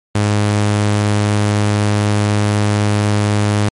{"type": "tone", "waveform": "sawtooth", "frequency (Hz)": 104, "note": "G#2", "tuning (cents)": 3, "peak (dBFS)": -8, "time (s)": [0.15, 3.69], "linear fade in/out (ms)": 5, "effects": ["MP3 48 kbps"]}